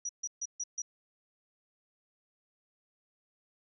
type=tone bursts; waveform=sine; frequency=5820 Hz; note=F#8; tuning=29 cents flat; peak=-33 dBFS; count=5; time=0.05-0.82 s; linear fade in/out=5 ms; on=42 ms; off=140 ms; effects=none